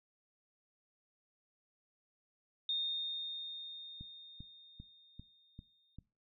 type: tone with exponential decay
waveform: sine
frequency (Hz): 3668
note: A#7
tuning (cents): -29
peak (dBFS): -32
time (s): 2.69-5.96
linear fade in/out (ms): 2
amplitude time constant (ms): 710
type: click train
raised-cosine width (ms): 5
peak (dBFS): -36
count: 6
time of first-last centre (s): 4.01-5.986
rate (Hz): 2.53
effects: noise-tail reverb RT60 0.3 s tail -22 dB re dry